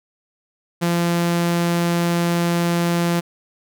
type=tone; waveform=sawtooth; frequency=171.6 Hz; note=F3; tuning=30 cents flat; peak=-13 dBFS; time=0.81-3.21 s; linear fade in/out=20 ms; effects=none